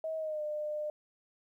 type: tone with pitch glide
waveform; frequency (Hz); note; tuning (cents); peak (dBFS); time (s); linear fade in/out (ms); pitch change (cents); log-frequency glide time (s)
sine; 638 to 602.5; D#5 to D5; +43 to +44; -33; 0.04-0.9; 2; -99; 0.17-0.42
effects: 12-bit